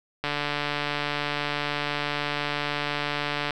click train, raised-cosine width 0.3 ms, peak -11 dBFS, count 478, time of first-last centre 0.24-3.507 s, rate 146 Hz, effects none

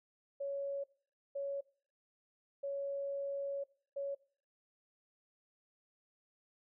sine tone bursts at uneven times, 558 Hz, C#5, 11 cents sharp, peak -36 dBFS, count 4, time 0.4-0.84 / 1.35-1.61 / 2.63-3.64 / 3.96-4.15 s, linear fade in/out 10 ms, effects noise-tail reverb RT60 0.5 s tail -22 dB re dry

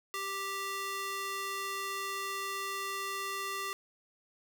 square tone with high-pass filter, 392.3 Hz, G4, 1 cent sharp, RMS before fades -37 dBFS, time 0.14-3.73 s, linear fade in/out 0 ms, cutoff 1000 Hz, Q 0.92, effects 9-bit

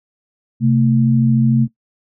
sine tone pair together, 130.81 / 224.4 Hz, C3 / A3, 0 / +34 cents, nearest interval major sixth, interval 934 cents, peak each -13 dBFS, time 0.6-1.68 s, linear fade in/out 50 ms, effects noise-tail reverb RT60 0.1 s tail -19 dB re dry

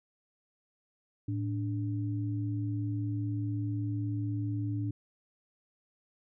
sine tone pair together, 109.38 / 292 Hz, A2 / D4, -10 / -10 cents, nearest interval octave + perfect fourth, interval 1700 cents, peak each -31 / -36 dBFS, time 1.28-4.91 s, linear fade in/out 5 ms, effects none

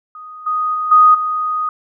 sine tone with level steps, 1244.5 Hz, D#6, in tune, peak -31 / -15 / -17 / -5 / -16 dBFS, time 0.15-1.69 s, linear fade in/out 2 ms, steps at 0.46 / 0.74 / 0.91 / 1.14 s, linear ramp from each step 10 ms, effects none

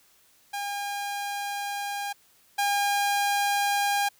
sawtooth tone pair in turn, 809 / 809 Hz, G#5 / G#5, -46 / -46 cents, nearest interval unison, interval 0 cents, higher neither, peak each -26 / -19 dBFS, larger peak second, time 0.53-2.13 / 2.58-4.09 s, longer first, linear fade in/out 10 ms, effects white hiss -61 dBFS RMS until 4.19 s

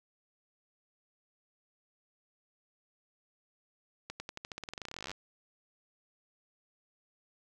accelerating click train, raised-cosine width 0.2 ms, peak -23 dBFS, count 27, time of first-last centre 4.1-5.115 s, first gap 100 ms, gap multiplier 0.91, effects none

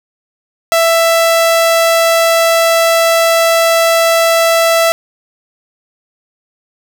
sawtooth tone, 663 Hz, E5, 10 cents sharp, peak -4 dBFS, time 0.72-4.92 s, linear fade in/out 0 ms, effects none

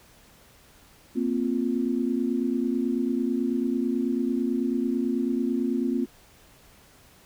sine chord, Bb suspended second, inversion none, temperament just, 233.1 / 262.2 / 349.6 Hz, Bb3 / C4 / F4, 0 / +4 / +2 cents, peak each -27 / -26 / -30 dBFS, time 1.15-6.06 s, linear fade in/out 20 ms, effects pink hiss -55 dBFS RMS until 7.25 s

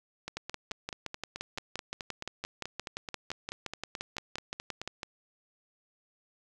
two click trains, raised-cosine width 0.2 ms, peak -20 / -18 dBFS, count 23 / 27, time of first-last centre 0.28-5.032 / 0.37-4.876 s, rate 4.63 / 5.77 Hz, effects none

